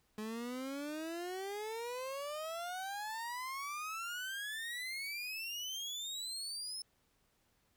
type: exponential sweep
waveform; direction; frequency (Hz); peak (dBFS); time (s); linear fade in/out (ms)
30% pulse; up; 211.4 to 5274; -37; 0.18-6.82; 2
effects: pink hiss -75 dBFS RMS until 7.76 s